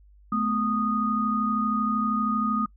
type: tone cluster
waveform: sine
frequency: 216.5 / 249.3 / 1238 Hz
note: A3 / B3 / D#6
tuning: -28 / +16 / -9 cents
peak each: -26 / -31 / -25 dBFS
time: 0.32-2.66 s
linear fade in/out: 5 ms
effects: noise-tail reverb RT60 0.1 s tail -24 dB re dry + added 50 Hz sine -51 dBFS peak until 2.76 s